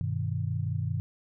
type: chord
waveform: sine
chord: G augmented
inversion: none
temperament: equal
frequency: 98 / 123.47 / 155.56 Hz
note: G2 / B2 / D#3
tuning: 0 / 0 / 0 cents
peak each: -31 / -32 / -33 dBFS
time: 0.01-1 s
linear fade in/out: 0 ms
effects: none